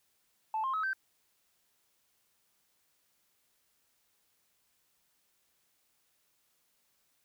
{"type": "tone with pitch steps", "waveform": "sine", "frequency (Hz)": [876, 1060, 1282.5, 1551.9], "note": ["A5", "C6", "E6", "G6"], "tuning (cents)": [-8, 22, -48, -18], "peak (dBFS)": -29, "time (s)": [0.54, 0.932], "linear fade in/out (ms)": 2, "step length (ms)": 98, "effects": ["tanh soft clip ceiling -26 dBFS", "white hiss -74 dBFS RMS until 7.24 s"]}